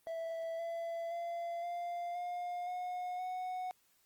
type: tone with pitch steps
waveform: triangle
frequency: 659 / 671.3 / 683.8 / 696.6 / 709.6 / 722.8 / 736.3 Hz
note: E5 / E5 / F5 / F5 / F5 / F#5 / F#5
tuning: -1 / +31 / -37 / -5 / +27 / -41 / -9 cents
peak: -35 dBFS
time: 0.07-3.71 s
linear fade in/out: 0 ms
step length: 520 ms
effects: white hiss -72 dBFS RMS until 4.05 s + Opus 24 kbps